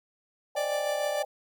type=chord; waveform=sine; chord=Ab major seventh; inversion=first; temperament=equal; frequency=523.3 / 622.3 / 784 / 830.6 Hz; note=C5 / Eb5 / G5 / Ab5; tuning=0 / 0 / 0 / 0 cents; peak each=-40 / -36 / -36 / -40 dBFS; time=0.55-1.25 s; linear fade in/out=5 ms
type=tone with tremolo; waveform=45% pulse; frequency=587.3 Hz; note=D5; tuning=in tune; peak=-27 dBFS; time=0.56-1.23 s; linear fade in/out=10 ms; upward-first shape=sine; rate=6.6 Hz; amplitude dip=30%
effects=10-bit